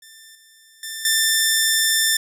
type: tone with level steps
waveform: 10% pulse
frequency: 1782 Hz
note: A6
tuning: 22 cents sharp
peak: -34 / -40 / -20 / -7 dBFS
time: 0.02-2.17 s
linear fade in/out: 5 ms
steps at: 0.35 / 0.83 / 1.05 s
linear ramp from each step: 2 ms
effects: none